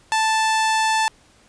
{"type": "tone", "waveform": "sawtooth", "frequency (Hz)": 880, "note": "A5", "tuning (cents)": 0, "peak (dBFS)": -13, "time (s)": [0.12, 1.08], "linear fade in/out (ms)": 0, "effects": ["pink hiss -54 dBFS RMS until 1.48 s", "resampled to 22050 Hz"]}